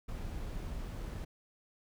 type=noise; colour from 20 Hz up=brown; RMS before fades=-40 dBFS; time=0.08-1.25 s; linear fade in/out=10 ms; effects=none